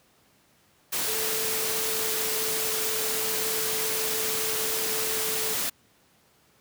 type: tone in noise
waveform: sine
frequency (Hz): 440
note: A4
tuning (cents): 0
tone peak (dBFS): -34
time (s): 1.07-5.54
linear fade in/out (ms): 10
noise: white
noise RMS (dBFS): -28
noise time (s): 0.92-5.7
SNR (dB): -9
effects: pink hiss -62 dBFS RMS until 6.6 s + high-pass 100 Hz 12 dB/octave